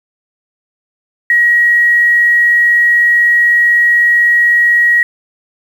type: tone with quantisation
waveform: sine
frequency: 1902 Hz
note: A#6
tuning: 34 cents sharp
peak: -6 dBFS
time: 1.3-5.03 s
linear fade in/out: 2 ms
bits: 6
effects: none